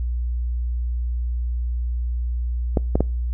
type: clicks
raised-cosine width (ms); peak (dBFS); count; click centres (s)
2; -5; 3; 2.772 / 2.955 / 3.006
effects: noise-tail reverb RT60 0.4 s tail -26 dB re dry + added 60 Hz sine -21 dBFS peak until 3.33 s